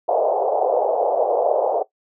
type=band-pass noise; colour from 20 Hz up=pink; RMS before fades=-19 dBFS; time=0.08-1.83 s; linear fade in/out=10 ms; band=460 to 800 Hz; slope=48 dB/octave; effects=noise-tail reverb RT60 0.1 s tail -17 dB re dry